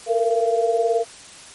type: tone cluster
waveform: sine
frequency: 451.9 / 470.7 / 683 Hz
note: A4 / A#4 / F5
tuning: +46 / +17 / -39 cents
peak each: -21 dBFS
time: 0.06-1.05 s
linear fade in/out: 50 ms
effects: white hiss -42 dBFS RMS until 1.54 s + MP3 48 kbps